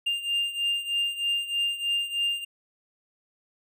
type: beating tone pair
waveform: triangle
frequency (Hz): 2800 / 2803.2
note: F7 / F7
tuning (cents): +4 / +6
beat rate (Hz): 3.2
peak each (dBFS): -25 / -29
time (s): 0.06-2.45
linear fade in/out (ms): 10
effects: none